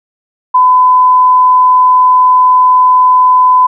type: tone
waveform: sine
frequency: 1008 Hz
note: B5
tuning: 35 cents sharp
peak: -3 dBFS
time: 0.54-3.67 s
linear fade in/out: 10 ms
effects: none